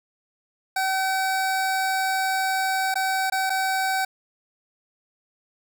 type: tone with dropouts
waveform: 25% pulse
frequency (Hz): 764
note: G5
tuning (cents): -45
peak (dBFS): -18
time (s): 0.76-4.05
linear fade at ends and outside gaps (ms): 5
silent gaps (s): 2.942-2.955 / 3.3-3.321 / 3.497-3.501
effects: none